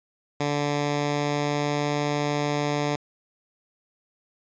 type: tone with pitch glide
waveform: 10% pulse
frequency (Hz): 145.5 to 146.51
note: D3 to D3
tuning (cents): -16 to -4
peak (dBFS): -15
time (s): 0.4-2.96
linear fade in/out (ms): 5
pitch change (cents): +12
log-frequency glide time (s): 0.71-1.97
effects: resampled to 16000 Hz